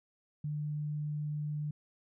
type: tone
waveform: sine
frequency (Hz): 149.4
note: D3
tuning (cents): +30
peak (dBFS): -33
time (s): 0.44-1.71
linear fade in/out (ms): 5
effects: none